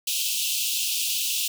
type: high-pass noise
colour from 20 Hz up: pink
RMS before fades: -26 dBFS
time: 0.07-1.48 s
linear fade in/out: 5 ms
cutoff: 2600 Hz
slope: 96 dB/octave
effects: none